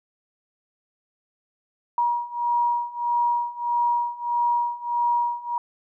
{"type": "beating tone pair", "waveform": "sine", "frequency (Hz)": [954, 955.6], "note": ["A#5", "A#5"], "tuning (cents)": [40, 43], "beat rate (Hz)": 1.6, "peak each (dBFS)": [-25, -23], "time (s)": [1.98, 5.58], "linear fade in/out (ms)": 2, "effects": []}